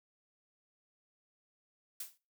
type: noise with exponential decay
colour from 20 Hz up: blue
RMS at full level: -37 dBFS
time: 2-2.18 s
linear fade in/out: 5 ms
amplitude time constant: 37 ms
effects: noise-tail reverb RT60 0.3 s tail -19 dB re dry